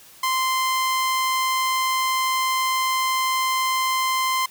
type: tone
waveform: sawtooth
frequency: 1041 Hz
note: C6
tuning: 9 cents flat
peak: -16 dBFS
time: 0.23-4.46 s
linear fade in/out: 5 ms
effects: white hiss -48 dBFS RMS until 4.5 s